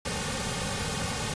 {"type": "noise with comb filter", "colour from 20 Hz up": "pink", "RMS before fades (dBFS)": -31, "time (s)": [0.05, 1.34], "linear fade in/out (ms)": 5, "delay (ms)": 3, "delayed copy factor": -0.85, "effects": ["resampled to 22050 Hz"]}